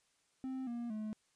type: tone with pitch steps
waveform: triangle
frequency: 261.6 / 237.1 / 215 Hz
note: C4 / A#3 / A3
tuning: 0 / +30 / -40 cents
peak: -36 dBFS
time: 0.44-1.13 s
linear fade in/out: 0 ms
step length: 230 ms
effects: white hiss -75 dBFS RMS until 1.35 s + resampled to 22050 Hz

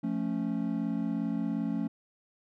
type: chord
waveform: triangle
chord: F augmented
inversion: none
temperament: equal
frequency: 174.61 / 220 / 277.2 Hz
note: F3 / A3 / C#4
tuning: 0 / 0 / 0 cents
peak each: -33 / -30 / -31 dBFS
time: 0.03-1.88 s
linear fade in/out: 10 ms
effects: none

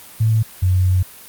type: tone pair in turn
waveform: sine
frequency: 110.7 / 92.01 Hz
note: A2 / F#2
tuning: +11 / -9 cents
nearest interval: minor third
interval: 320 cents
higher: first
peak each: -12 dBFS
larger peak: neither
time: 0.2-0.43 / 0.62-1.03 s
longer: second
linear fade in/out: 10 ms
effects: white hiss -40 dBFS RMS until 1.28 s + Opus 32 kbps

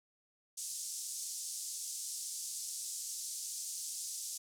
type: band-pass noise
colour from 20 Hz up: pink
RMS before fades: -42 dBFS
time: 0.57-4.38 s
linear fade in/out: 10 ms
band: 5700 to 10000 Hz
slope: 24 dB/octave
effects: none

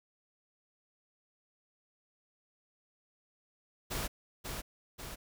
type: noise with echo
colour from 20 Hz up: pink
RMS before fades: -36 dBFS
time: 3.9-4.08 s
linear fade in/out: 20 ms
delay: 540 ms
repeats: 2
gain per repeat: -4 dB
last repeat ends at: 5.16 s
effects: none

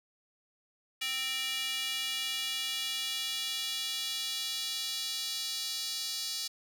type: tone with high-pass filter sweep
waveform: square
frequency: 261.6 Hz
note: C4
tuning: in tune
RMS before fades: -35 dBFS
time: 1.01-6.48 s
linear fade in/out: 10 ms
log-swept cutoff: 2700 to 4400 Hz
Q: 2.6
effects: none

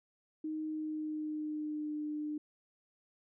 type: tone with pitch glide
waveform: sine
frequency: 311.1 to 300.7 Hz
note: D#4 to D4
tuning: 0 to +41 cents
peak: -35 dBFS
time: 0.44-2.38 s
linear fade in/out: 5 ms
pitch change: -59 cents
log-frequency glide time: 0.64-1.98 s
effects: none

